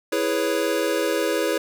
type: chord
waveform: square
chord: C# minor seventh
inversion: first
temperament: equal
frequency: 329.6 / 415.3 / 493.9 / 554.4 Hz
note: E4 / G#4 / B4 / C#5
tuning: 0 / 0 / 0 / 0 cents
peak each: -27 dBFS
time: 0.12-1.58 s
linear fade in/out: 5 ms
effects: none